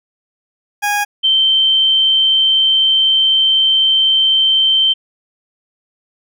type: tone pair in turn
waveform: 20% pulse / sine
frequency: 823 / 3114 Hz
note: G#5 / G7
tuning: -16 / -12 cents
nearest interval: octave + major seventh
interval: 2304 cents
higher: second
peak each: -9 dBFS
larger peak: neither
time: 0.82-1.05 / 1.23-4.94 s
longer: second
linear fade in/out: 20 ms
effects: none